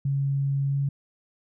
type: tone with pitch glide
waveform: sine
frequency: 138.59 to 139.55 Hz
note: C#3 to C#3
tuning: 0 to +12 cents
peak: -22 dBFS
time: 0.05-0.89 s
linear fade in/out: 5 ms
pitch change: +12 cents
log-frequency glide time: 0.69-0.76 s
effects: none